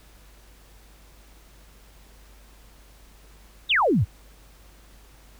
sine exponential sweep, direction down, 3900 to 77.78 Hz, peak -17 dBFS, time 3.69-4.05 s, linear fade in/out 20 ms, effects added 50 Hz sine -50 dBFS peak until 5.39 s + pink hiss -55 dBFS RMS until 5.39 s

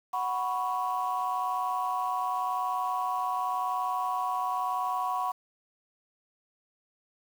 sine chord, F# suspended fourth, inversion none, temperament equal, 740 / 987.8 / 1108.7 Hz, F#5 / B5 / C#6, 0 / 0 / 0 cents, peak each -31 dBFS, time 0.13-5.32 s, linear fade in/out 10 ms, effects tanh soft clip ceiling -20 dBFS + 8-bit

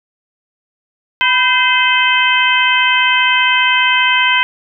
harmonic tone with a mistuned harmonic, 515 Hz, C5, 28 cents flat, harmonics 2 / 3 / 4 / 5 / 6, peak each -16 / -16 / -16 / -16 / -16 dBFS, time 1.21-4.43 s, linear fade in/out 0 ms, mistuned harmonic 2, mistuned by -62 cents, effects none

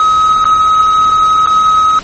triangle tone with dropouts, 1272 Hz, D#6, 38 cents sharp, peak -4 dBFS, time 0-1.99 s, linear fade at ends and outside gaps 1 ms, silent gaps 0.443-0.454 / 1.461-1.472 s, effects pink hiss -29 dBFS RMS until 2.03 s + MP3 32 kbps

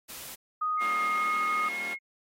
white noise, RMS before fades -42 dBFS, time 0.08-0.36 s, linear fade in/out 20 ms
sine tone, 1244.5 Hz, D#6, in tune, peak -26 dBFS, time 0.61-1.69 s, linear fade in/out 10 ms
sine tone with pitch glide, 2136 to 2160 Hz, C7 to C#7, +35 to -45 cents, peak -31 dBFS, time 0.77-1.99 s, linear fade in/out 50 ms, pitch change +20 cents, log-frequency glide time 1.09-1.27 s
5% pulse chord, G half-diminished seventh, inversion none, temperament equal, 196 / 233.1 / 277.2 / 349.2 Hz, G3 / Bb3 / Db4 / F4, 0 / 0 / 0 / 0 cents, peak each -34 dBFS, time 0.8-1.95 s, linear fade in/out 20 ms
effects AAC 48 kbps

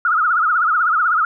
sine tone with vibrato, 1338 Hz, E6, 25 cents sharp, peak -13 dBFS, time 0.05-1.25 s, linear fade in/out 2 ms, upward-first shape triangle, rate 16 Hz, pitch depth 180 cents each way, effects none

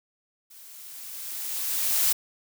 blue noise with level ramp, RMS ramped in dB -49 to -21 dBFS, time 0.5-2.13 s, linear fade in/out 10 ms, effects none

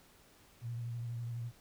sine tone with vibrato, 118.3 Hz, A#2, 26 cents sharp, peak -37 dBFS, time 0.61-1.52 s, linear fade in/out 50 ms, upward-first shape sine, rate 12 Hz, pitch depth 29 cents each way, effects pink hiss -63 dBFS RMS until 1.6 s

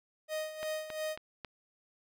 45% pulse tone with tremolo, 622.3 Hz, D#5, in tune, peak -33 dBFS, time 0.28-1.17 s, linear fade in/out 50 ms, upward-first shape sine, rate 2.9 Hz, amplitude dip 70%
click train, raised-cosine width 0.3 ms, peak -25 dBFS, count 4, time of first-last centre 0.63-1.447 s, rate 3.67 Hz
effects none

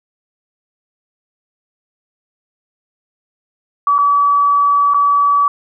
sine tone with dropouts, 1145 Hz, D6, 44 cents flat, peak -9 dBFS, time 3.87-5.48 s, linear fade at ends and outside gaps 2 ms, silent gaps 3.982-3.987 / 4.937-4.944 s, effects none

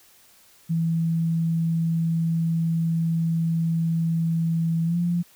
sine tone with pitch glide, 164.81 to 173.3 Hz, E3 to F3, 0 to -13 cents, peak -20 dBFS, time 0.69-5.23 s, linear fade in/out 20 ms, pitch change +87 cents, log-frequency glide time 4.85-4.97 s, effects white hiss -55 dBFS RMS until 5.35 s

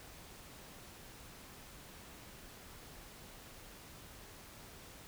silence, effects pink hiss -54 dBFS RMS until 5.07 s

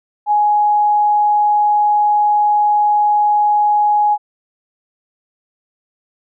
sine tone, 835 Hz, G#5, 9 cents sharp, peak -10 dBFS, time 0.26-4.18 s, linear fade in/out 50 ms, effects none

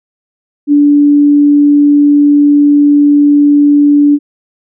sine tone, 290.2 Hz, D4, 21 cents flat, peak -3 dBFS, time 0.67-4.19 s, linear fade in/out 50 ms, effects none

